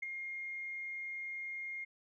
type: tone with ADSR envelope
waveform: sine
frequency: 2130 Hz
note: C7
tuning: 30 cents sharp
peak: -32 dBFS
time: 0.02-1.85 s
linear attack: 12 ms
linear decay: 4 ms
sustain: -7 dB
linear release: 15 ms
effects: tanh soft clip ceiling -29 dBFS